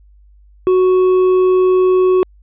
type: tone with hard clipping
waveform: triangle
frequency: 370 Hz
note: F#4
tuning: in tune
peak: -10 dBFS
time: 0.67-2.23 s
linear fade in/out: 0 ms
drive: 8 dB
effects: added 50 Hz sine -43 dBFS peak until 2.42 s + resampled to 8000 Hz